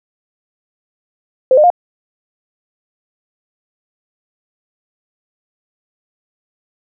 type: tone with pitch steps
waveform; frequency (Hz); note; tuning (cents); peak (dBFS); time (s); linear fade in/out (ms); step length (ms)
sine; 518 / 605.4 / 707.6; C5 / D#5 / F5; -17 / -48 / +23; -5; 1.51-1.702; 2; 64
effects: none